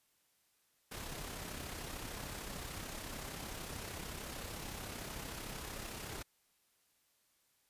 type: noise with amplitude modulation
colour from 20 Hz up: pink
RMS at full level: -43 dBFS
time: 0.91-6.23 s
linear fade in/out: 10 ms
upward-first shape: sine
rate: 33.4 Hz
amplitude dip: 40%
effects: white hiss -75 dBFS RMS until 7.69 s + resampled to 32000 Hz